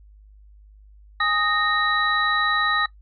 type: tone cluster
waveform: sine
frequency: 825 / 1247 / 1851 / 3917 Hz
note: G#5 / D#6 / A#6 / B7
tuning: -12 / +3 / -13 / -15 cents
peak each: -31 / -22 / -23 / -27 dBFS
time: 1.2-2.86 s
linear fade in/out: 5 ms
effects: noise-tail reverb RT60 0.1 s tail -18 dB re dry + added 51 Hz sine -46 dBFS peak until 3.01 s